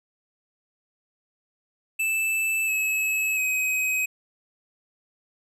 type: tone with pitch steps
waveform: square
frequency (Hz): 2637 / 2581 / 2527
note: E7 / E7 / D#7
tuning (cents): 0 / -37 / +26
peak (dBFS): -23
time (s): 1.99-4.06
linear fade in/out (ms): 10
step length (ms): 690
effects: none